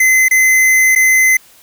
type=tone with dropouts; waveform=square; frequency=2048 Hz; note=C7; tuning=38 cents flat; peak=-8 dBFS; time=0-1.37 s; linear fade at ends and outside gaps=5 ms; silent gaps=0.284-0.31 / 0.952-0.959 s; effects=white hiss -45 dBFS RMS until 1.62 s